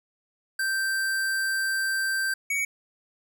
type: tone pair in turn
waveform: square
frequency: 1565 / 2248 Hz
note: G6 / C#7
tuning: -3 / +24 cents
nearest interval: tritone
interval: 627 cents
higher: second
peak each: -25 dBFS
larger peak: neither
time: 0.59-2.34 / 2.5-2.65 s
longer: first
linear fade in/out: 5 ms
effects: none